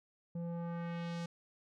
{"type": "tone with low-pass filter sweep", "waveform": "square", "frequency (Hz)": 170.1, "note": "F3", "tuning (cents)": -45, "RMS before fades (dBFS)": -40, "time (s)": [0.35, 1.26], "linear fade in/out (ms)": 5, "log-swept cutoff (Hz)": [400, 6900], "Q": 1.1, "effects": []}